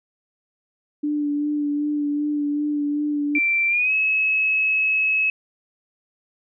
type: tone with vibrato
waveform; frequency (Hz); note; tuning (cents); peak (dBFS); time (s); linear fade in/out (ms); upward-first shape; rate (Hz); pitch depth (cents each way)
sine; 293.7; D4; 0; -20; 1.03-3.39; 10; sine; 2.6; 21
type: tone with pitch glide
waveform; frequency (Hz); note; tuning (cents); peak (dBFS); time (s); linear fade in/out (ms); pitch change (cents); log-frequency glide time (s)
sine; 2349 to 2576; D7 to E7; 0 to -41; -17; 3.35-5.3; 2; +159; 3.68-3.93
effects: none